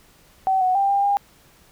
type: tone with pitch steps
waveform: sine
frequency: 763 / 740 / 791 / 798 / 806 Hz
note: G5 / F#5 / G5 / G5 / G5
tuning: -47 / 0 / +15 / +31 / +48 cents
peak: -16 dBFS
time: 0.47-1.17 s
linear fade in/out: 0 ms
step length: 140 ms
effects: pink hiss -54 dBFS RMS until 1.71 s